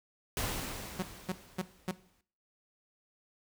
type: noise with exponential decay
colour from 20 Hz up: pink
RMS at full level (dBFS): -33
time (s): 0.37-2.21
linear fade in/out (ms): 1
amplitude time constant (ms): 400
type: tone bursts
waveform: sawtooth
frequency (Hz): 184.7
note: F#3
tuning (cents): -3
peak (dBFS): -27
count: 4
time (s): 0.99-1.914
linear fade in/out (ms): 5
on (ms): 36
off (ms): 260
effects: noise-tail reverb RT60 0.5 s tail -17 dB re dry